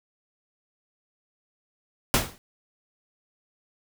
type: noise with exponential decay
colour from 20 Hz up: pink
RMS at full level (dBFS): -17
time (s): 2.14-2.38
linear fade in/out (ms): 0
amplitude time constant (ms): 51
effects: none